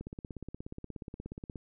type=click train; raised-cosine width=3 ms; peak=-28 dBFS; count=27; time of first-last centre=0.01-1.558 s; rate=16.8 Hz; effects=none